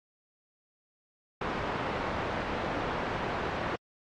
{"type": "low-pass noise", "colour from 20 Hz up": "white", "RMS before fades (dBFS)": -33, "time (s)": [1.41, 3.76], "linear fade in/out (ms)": 5, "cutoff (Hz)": 1200, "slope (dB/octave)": 12, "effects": ["low-pass 5000 Hz 12 dB/octave", "AAC 64 kbps"]}